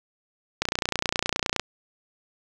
click train, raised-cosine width 0.2 ms, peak -6 dBFS, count 30, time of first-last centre 0.62-1.596 s, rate 29.7 Hz, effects none

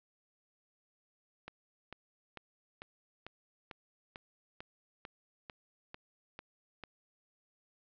click train, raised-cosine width 0.3 ms, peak -28 dBFS, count 13, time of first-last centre 1.48-6.837 s, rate 2.24 Hz, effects low-pass 4000 Hz 12 dB/octave

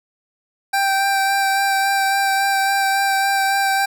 25% pulse tone with vibrato, 784 Hz, G5, in tune, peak -12 dBFS, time 0.73-3.86 s, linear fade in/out 10 ms, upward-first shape sine, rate 3.6 Hz, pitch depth 14 cents each way, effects none

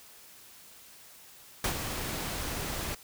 pink noise with ADSR envelope, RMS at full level -28 dBFS, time 1.64-2.95 s, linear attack 3 ms, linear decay 92 ms, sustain -7 dB, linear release 7 ms, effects white hiss -53 dBFS RMS until 3.03 s

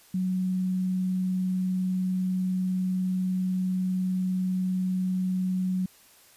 sine tone with vibrato, 185 Hz, F#3, in tune, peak -24 dBFS, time 0.14-5.86 s, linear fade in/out 5 ms, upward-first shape triangle, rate 20 Hz, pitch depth 24 cents each way, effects white hiss -56 dBFS RMS until 6.36 s + resampled to 32000 Hz

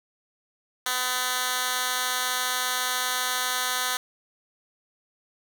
10% pulse tone with high-pass filter, 252.2 Hz, B3, 36 cents sharp, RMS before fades -27 dBFS, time 0.86-3.97 s, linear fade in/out 2 ms, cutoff 1500 Hz, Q 0.53, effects none

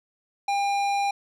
sine tone with tanh clipping, 802 Hz, G5, 39 cents sharp, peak -24 dBFS, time 0.48-1.11 s, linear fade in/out 5 ms, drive 16 dB, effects none

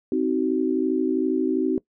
sine chord, C diminished, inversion none, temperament just, 261.6 / 314 / 376.7 Hz, C4 / Eb4 / Gb4, 0 / +16 / +31 cents, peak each -24 dBFS, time 0.12-1.78 s, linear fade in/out 2 ms, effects noise-tail reverb RT60 0.1 s tail -21 dB re dry

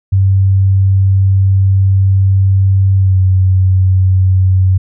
sine tone with pitch glide, 96.5 to 93.75 Hz, G2 to F#2, -27 to +23 cents, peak -6 dBFS, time 0.12-4.78 s, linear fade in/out 10 ms, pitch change -50 cents, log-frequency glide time 2.97-3.18 s, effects none

